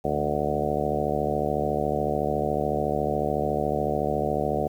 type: harmonic tone with a mistuned harmonic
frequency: 73.9 Hz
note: D2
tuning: 11 cents sharp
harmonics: 1 / 2 / 3 / 4 / 5 / 6 / 7 / 8 / 9 / 10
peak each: -36 / -33 / -33 / -35 / -33 / -30 / -33 / -30 / -33 / -30 dBFS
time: 0.04-4.68 s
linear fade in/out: 10 ms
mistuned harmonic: 2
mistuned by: +32 cents
effects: 9-bit